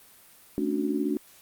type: chord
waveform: sine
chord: D major seventh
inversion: second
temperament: just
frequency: 220.2 / 275.3 / 293.7 / 367.1 Hz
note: A3 / C#4 / D4 / F#4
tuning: +2 / -12 / 0 / -14 cents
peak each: -31 / -32 / -28 / -31 dBFS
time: 0.58-1.17 s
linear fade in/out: 0 ms
effects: white hiss -54 dBFS RMS until 1.41 s + Opus 32 kbps